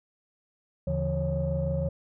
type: tone cluster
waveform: sine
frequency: 77 / 142.4 / 168.6 / 548 Hz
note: D#2 / C#3 / E3 / C#5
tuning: -17 / +47 / +39 / -20 cents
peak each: -30 dBFS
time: 0.87-1.89 s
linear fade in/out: 5 ms
effects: tanh soft clip ceiling -19 dBFS